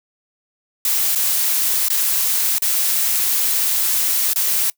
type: noise with dropouts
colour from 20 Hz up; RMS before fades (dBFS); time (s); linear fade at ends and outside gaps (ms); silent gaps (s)
blue; -18; 0.85-4.7; 2; 1.151-1.157 / 1.885-1.901 / 2.584-2.62 / 4.334-4.359
effects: noise-tail reverb RT60 0.1 s tail -23 dB re dry